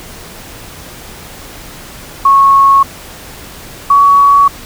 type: tone pair in turn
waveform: sine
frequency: 1100 / 1125.7 Hz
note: C#6 / C#6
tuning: -14 / +26 cents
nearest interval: unison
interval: 40 cents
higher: second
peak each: -3 dBFS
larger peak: neither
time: 2.25-2.83 / 3.9-4.48 s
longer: neither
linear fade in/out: 5 ms
effects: pink hiss -31 dBFS RMS until 4.65 s